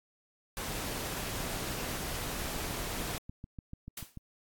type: noise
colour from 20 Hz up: pink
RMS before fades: -37 dBFS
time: 0.57-3.18 s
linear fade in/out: 0 ms
type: click train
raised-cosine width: 5 ms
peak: -30 dBFS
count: 14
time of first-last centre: 2.27-4.173 s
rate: 6.83 Hz
type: noise with exponential decay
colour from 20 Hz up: white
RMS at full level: -37 dBFS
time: 3.97-4.18 s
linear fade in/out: 5 ms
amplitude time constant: 45 ms
effects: AAC 64 kbps